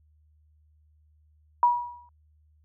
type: tone with exponential decay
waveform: sine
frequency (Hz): 965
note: B5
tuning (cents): -40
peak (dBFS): -14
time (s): 1.63-2.09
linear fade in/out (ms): 1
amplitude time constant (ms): 98
effects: added 76 Hz sine -59 dBFS peak until 2.64 s